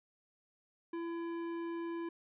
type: tone with tanh clipping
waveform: sine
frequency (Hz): 336.4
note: E4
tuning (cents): +35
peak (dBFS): -39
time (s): 0.93-2.09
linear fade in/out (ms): 5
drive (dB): 14
effects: resampled to 8000 Hz